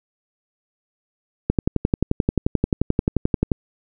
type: click train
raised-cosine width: 3 ms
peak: -4 dBFS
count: 24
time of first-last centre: 1.5-3.518 s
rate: 11.4 Hz
effects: none